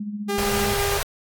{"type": "tone with tremolo", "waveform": "sine", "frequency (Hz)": 207.3, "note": "G#3", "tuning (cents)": -3, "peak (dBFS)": -25, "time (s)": [0, 0.74], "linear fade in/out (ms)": 5, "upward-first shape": "sine", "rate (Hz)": 15, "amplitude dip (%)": 55}
{"type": "tone", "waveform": "sawtooth", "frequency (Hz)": 402.1, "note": "G4", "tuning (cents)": 44, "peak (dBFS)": -19, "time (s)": [0.28, 0.99], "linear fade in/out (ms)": 20}
{"type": "band-stop noise", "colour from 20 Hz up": "pink", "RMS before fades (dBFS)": -26, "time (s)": [0.38, 1.03], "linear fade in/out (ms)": 2, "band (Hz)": [150, 400], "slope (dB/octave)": 96}
{"effects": ["AAC 64 kbps"]}